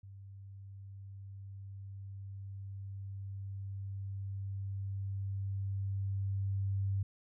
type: tone with level ramp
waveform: sine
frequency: 98 Hz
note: G2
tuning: in tune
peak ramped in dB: -48 to -30 dBFS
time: 0.03-7.03 s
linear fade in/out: 5 ms
effects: none